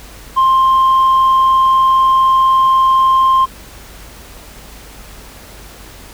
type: tone with tanh clipping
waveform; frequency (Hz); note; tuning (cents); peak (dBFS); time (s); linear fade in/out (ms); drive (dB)
sine; 1054; C6; +12; -8; 0.36-3.46; 20; 1
effects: added 50 Hz sine -38 dBFS peak until 6.13 s + pink hiss -37 dBFS RMS until 6.13 s